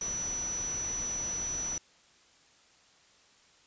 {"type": "tone in noise", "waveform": "sine", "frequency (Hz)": 5920, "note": "F#8", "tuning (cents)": 0, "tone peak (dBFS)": -32, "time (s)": [0.01, 1.78], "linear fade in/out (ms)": 2, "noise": "pink", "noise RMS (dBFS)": -43, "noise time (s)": [0.01, 1.78], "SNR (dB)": 8, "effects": ["white hiss -62 dBFS RMS until 3.66 s", "resampled to 16000 Hz"]}